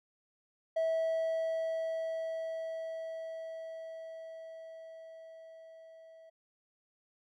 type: tone with level ramp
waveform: triangle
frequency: 650 Hz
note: E5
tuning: 24 cents flat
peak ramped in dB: -25 to -51 dBFS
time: 0.76-6.3 s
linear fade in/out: 10 ms
effects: tanh soft clip ceiling -22 dBFS